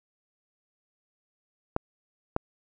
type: clicks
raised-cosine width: 1 ms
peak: -11 dBFS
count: 2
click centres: 1.764 / 2.364 s
effects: none